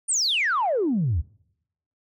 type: exponential sweep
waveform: sine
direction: down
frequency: 9460 to 69.3 Hz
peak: -19 dBFS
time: 0.08-1.22 s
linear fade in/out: 20 ms
effects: noise-tail reverb RT60 0.8 s tail -26 dB re dry + tanh soft clip ceiling -16 dBFS